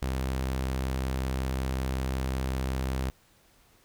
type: tone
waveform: sawtooth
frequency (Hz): 65.4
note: C2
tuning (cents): 0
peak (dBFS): -24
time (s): 0.02-3.1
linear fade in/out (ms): 0
effects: pink hiss -62 dBFS RMS until 3.84 s